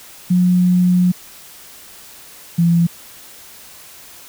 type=tone pair in turn; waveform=sine; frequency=180 / 169.9 Hz; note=F#3 / F3; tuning=-47 / -47 cents; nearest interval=minor second; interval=100 cents; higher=first; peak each=-10 dBFS; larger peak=neither; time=0.3-1.12 / 2.58-2.87 s; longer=first; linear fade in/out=10 ms; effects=white hiss -40 dBFS RMS until 4.28 s